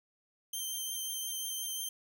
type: tone with vibrato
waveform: 10% pulse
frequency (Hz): 3136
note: G7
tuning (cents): 0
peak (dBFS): -28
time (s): 0.53-1.89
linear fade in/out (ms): 5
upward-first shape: triangle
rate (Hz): 5.6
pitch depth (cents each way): 18
effects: none